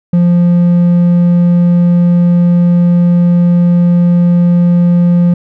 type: tone with hard clipping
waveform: sine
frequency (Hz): 174.5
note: F3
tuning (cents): -1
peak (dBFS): -6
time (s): 0.13-5.34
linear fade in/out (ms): 5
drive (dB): 3
effects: none